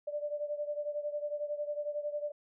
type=beating tone pair; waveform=sine; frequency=587.3 / 598.3 Hz; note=D5 / D5; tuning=0 / +32 cents; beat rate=11 Hz; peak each=-35 / -39 dBFS; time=0.07-2.32 s; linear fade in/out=10 ms; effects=none